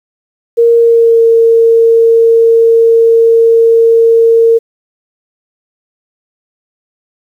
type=tone with pitch glide; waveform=sine; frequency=466.2 to 457.7 Hz; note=A#4 to A#4; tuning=0 to -32 cents; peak=-3 dBFS; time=0.57-4.59 s; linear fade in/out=20 ms; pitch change=-32 cents; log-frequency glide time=0.75-1.22 s; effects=7-bit